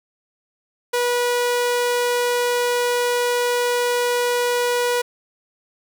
sawtooth tone, 486.5 Hz, B4, 26 cents flat, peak -14 dBFS, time 0.93-5.02 s, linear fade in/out 10 ms, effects none

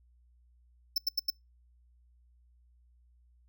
square tone bursts, 5290 Hz, E8, 5 cents sharp, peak -26 dBFS, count 4, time 0.96-1.302 s, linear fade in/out 5 ms, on 21 ms, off 86 ms, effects noise-tail reverb RT60 0.2 s tail -26 dB re dry + added 60 Hz sine -61 dBFS peak until 3.48 s

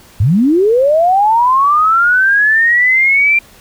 sine linear sweep, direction up, 85.5 to 2378 Hz, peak -7 dBFS, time 0.2-3.39 s, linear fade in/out 5 ms, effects pink hiss -42 dBFS RMS until 3.6 s

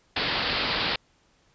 white low-pass noise, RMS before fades -27 dBFS, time 0.16-0.96 s, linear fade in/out 5 ms, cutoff 4800 Hz, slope 96 dB/octave, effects pink hiss -64 dBFS RMS until 1.54 s + resampled to 16000 Hz

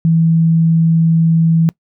sine tone, 163.9 Hz, E3, 10 cents flat, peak -8 dBFS, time 0.05-1.69 s, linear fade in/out 0 ms, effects noise-tail reverb RT60 0.1 s tail -24 dB re dry

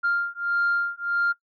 sine beating tone pair, 1396.9 / 1398.5 Hz, F6 / F6, 0 / +2 cents, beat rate 1.6 Hz, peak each -24 dBFS, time 0.03-1.33 s, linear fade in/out 20 ms, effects noise-tail reverb RT60 0.1 s tail -19 dB re dry + tanh soft clip ceiling -16 dBFS

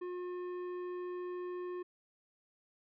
triangle tone with tanh clipping, 358.6 Hz, F4, 46 cents sharp, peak -40 dBFS, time 0.01-1.83 s, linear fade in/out 10 ms, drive 15 dB, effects none

